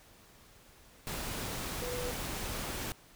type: tone in noise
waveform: sine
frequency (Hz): 493.9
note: B4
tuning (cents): 0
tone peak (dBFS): -37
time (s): 1.82-2.11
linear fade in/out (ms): 0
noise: pink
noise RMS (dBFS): -38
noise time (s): 1.07-2.92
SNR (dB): -2
effects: pink hiss -59 dBFS RMS until 3.15 s